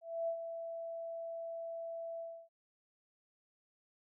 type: tone with ADSR envelope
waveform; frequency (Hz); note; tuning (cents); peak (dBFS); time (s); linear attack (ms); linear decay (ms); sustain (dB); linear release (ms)
sine; 665; E5; +15; -32; 0.01-2.49; 270; 82; -8; 290
effects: none